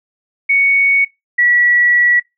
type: tone pair in turn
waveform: sine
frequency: 2226 / 1938.6 Hz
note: C#7 / B6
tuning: +7 / -33 cents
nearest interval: major second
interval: 240 cents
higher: first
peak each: -9 dBFS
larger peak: neither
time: 0.49-1.05 / 1.38-2.2 s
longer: second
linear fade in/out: 10 ms
effects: noise-tail reverb RT60 0.2 s tail -21 dB re dry